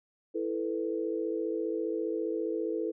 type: chord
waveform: sine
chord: E suspended fourth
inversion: none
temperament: just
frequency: 329.6 / 439.5 / 494.4 Hz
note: E4 / A4 / B4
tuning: 0 / -2 / +2 cents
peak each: -33 / -33 / -36 dBFS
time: 0.34-2.92 s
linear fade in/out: 20 ms
effects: none